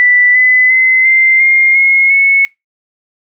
sine tone with pitch steps, 1975.5 / 2011 / 2048 / 2085 / 2122 / 2161 / 2200 Hz, B6 / B6 / C7 / C7 / C7 / C#7 / C#7, 0 / +31 / -38 / -7 / +24 / -45 / -14 cents, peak -5 dBFS, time 0-2.45 s, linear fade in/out 0 ms, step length 350 ms, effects noise-tail reverb RT60 0.2 s tail -25 dB re dry

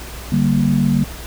sine chord, G minor, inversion second, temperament equal with one note detuned, 146.83 / 194.53 / 233.1 Hz, D3 / G3 / Bb3, 0 / -13 / 0 cents, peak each -17 dBFS, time 0.32-1.04 s, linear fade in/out 5 ms, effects added 60 Hz sine -32 dBFS peak until 1.26 s + pink hiss -34 dBFS RMS until 1.26 s

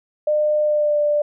sine tone with pitch glide, 603 to 591.3 Hz, D5 to D5, +46 to +12 cents, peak -15 dBFS, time 0.27-1.22 s, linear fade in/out 5 ms, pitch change -34 cents, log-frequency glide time 0.62-0.99 s, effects none

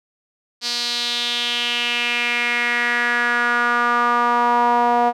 sawtooth tone with band-pass filter sweep, 240 Hz, B3, 49 cents flat, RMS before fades -19 dBFS, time 0.61-5.13 s, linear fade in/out 50 ms, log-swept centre 4600 to 790 Hz, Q 4, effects none

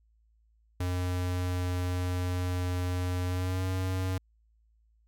square tone with pitch glide, 90.1 to 93.17 Hz, F#2 to F#2, -45 to +13 cents, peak -29 dBFS, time 0.8-4.18 s, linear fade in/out 5 ms, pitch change +58 cents, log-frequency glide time 3.27-3.64 s, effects added 55 Hz sine -63 dBFS peak until 5.07 s

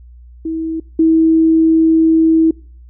sine tone pair in turn, 323 / 323 Hz, E4 / E4, -35 / -35 cents, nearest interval unison, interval 0 cents, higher neither, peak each -17 / -7 dBFS, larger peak second, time 0.45-0.8 / 0.99-2.51 s, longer second, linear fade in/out 5 ms, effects noise-tail reverb RT60 0.5 s tail -26 dB re dry + added 60 Hz sine -36 dBFS peak until 2.89 s

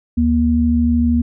sine tone pair together, 74.9 / 237.8 Hz, D2 / A#3, +35 / +35 cents, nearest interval octave + minor sixth, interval 2000 cents, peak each -17 / -13 dBFS, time 0.17-1.22 s, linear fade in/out 10 ms, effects none

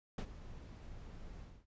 brown noise with ADSR envelope, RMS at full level -34 dBFS, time 0.18-1.66 s, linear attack 4 ms, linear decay 70 ms, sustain -16 dB, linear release 250 ms, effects noise-tail reverb RT60 0.1 s tail -24 dB re dry + resampled to 16000 Hz

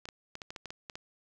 clicks, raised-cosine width 0.2 ms, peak -24 dBFS, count 10, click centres 0.055 / 0.088 / 0.354 / 0.418 / 0.505 / 0.562 / 0.657 / 0.705 / 0.898 / 0.955 s, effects none

